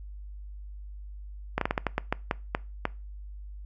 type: slowing click train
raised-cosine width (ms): 0.5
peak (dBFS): -10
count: 11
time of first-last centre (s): 1.58-2.854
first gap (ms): 33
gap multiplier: 1.28
effects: noise-tail reverb RT60 0.3 s tail -22 dB re dry + added 50 Hz sine -39 dBFS peak until 3.65 s